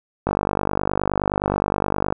click train, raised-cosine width 1 ms, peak -5 dBFS, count 93, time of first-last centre 0.27-2.125 s, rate 49.6 Hz, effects none

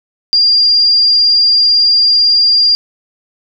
sine tone, 4794 Hz, D8, 35 cents sharp, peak -6 dBFS, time 0.33-2.75 s, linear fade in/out 0 ms, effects none

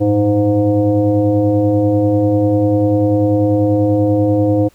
sine tone with frequency modulation, 311.1 Hz, D#4, in tune, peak -10 dBFS, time 0-4.69 s, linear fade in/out 20 ms, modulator 204 Hz, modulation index 1.2, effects pink hiss -52 dBFS RMS until 4.74 s

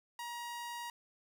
sawtooth tone, 950 Hz, A#5, 33 cents sharp, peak -37 dBFS, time 0.19-0.9 s, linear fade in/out 2 ms, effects none

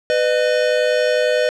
square tone pair together, 498.9 / 610 Hz, B4 / D#5, +17 / -34 cents, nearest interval minor third, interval 349 cents, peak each -18 dBFS, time 0.1-1.49 s, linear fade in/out 0 ms, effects low-pass 5000 Hz 12 dB/octave

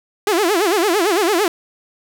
sawtooth tone with vibrato, 377.8 Hz, F#4, 36 cents sharp, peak -10 dBFS, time 0.27-1.48 s, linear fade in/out 2 ms, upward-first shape sine, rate 8.9 Hz, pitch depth 240 cents each way, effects none

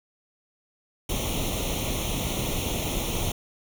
pink noise with comb filter, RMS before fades -28 dBFS, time 1.09-3.32 s, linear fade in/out 5 ms, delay 0.31 ms, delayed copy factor +0.85, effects none

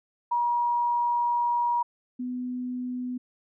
sine tone pair in turn, 956 / 249.6 Hz, A#5 / B3, +43 / +19 cents, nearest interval octave + major seventh, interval 2324 cents, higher first, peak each -22 / -29 dBFS, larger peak first, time 0.31-1.83 / 2.19-3.18 s, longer first, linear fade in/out 10 ms, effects none

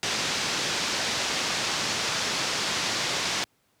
white low-pass noise, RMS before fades -28 dBFS, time 0.03-3.44 s, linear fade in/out 0 ms, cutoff 6000 Hz, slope 24 dB/octave, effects pink hiss -68 dBFS RMS until 3.8 s + high-pass 100 Hz 12 dB/octave

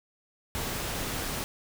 pink noise, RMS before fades -33 dBFS, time 0.55-1.44 s, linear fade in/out 0 ms, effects none

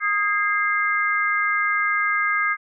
sine chord, Ab major, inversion second, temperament equal with one note detuned, 1244.5 / 1626.1 / 2093 Hz, Eb6 / Ab6 / C7, 0 / -37 / 0 cents, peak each -23 dBFS, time 0-2.57 s, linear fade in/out 50 ms, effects none

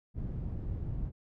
white low-pass noise, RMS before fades -36 dBFS, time 0.14-1.12 s, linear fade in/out 50 ms, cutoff 110 Hz, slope 12 dB/octave, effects none

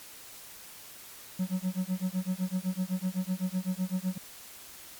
triangle tone with tremolo, 185 Hz, F#3, in tune, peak -23 dBFS, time 1.39-4.18 s, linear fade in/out 5 ms, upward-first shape sine, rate 7.9 Hz, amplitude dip 100%, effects white hiss -48 dBFS RMS until 4.99 s + MP3 96 kbps

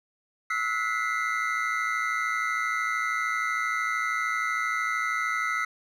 triangle tone cluster, 1302 / 1453 / 1979 / 2092 Hz, E6 / F#6 / B6 / C7, -22 / -32 / +3 / -1 cents, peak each -27 / -32 / -30 / -30 dBFS, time 0.5-5.65 s, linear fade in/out 5 ms, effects none

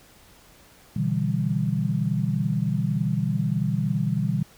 sine chord, E minor seventh, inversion second, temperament equal, 123.47 / 146.83 / 164.81 / 196 Hz, B2 / D3 / E3 / G3, 0 / 0 / 0 / 0 cents, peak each -27 dBFS, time 0.96-4.43 s, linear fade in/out 5 ms, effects pink hiss -53 dBFS RMS until 4.57 s

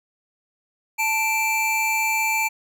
square tone pair together, 880 / 2347 Hz, A5 / D7, 0 / -2 cents, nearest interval octave + perfect fourth, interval 1698 cents, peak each -25 / -22 dBFS, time 0.98-2.49 s, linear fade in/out 20 ms, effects none

